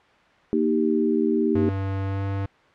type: chord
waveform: sine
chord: Eb major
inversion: second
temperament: equal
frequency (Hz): 233.1 / 311.1 / 392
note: Bb3 / Eb4 / G4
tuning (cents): 0 / 0 / 0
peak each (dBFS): -23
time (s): 0.53-1.69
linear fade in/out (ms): 0
type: tone with pitch glide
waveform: square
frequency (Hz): 97.1 to 98.23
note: G2 to G2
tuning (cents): -16 to +4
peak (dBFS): -25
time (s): 1.55-2.46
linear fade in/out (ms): 5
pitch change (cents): +20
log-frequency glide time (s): 2.04-2.23
effects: white hiss -55 dBFS RMS until 2.74 s + low-pass 2000 Hz 12 dB/octave